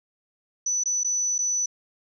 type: tone with dropouts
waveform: sine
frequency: 5970 Hz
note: F#8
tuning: 15 cents sharp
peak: -22 dBFS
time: 0.66-1.66 s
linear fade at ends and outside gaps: 5 ms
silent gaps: 0.837-0.857 / 1.035-1.045 / 1.382-1.388 s
effects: none